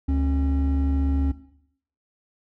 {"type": "tone pair together", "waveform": "triangle", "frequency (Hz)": [71.8, 271.4], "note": ["D2", "C#4"], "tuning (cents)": [-39, -36], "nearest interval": "octave + major seventh", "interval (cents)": 2303, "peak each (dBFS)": [-18, -22], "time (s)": [0.08, 1.32], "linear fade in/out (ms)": 10, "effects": ["noise-tail reverb RT60 0.7 s tail -17 dB re dry", "tanh soft clip ceiling -13 dBFS"]}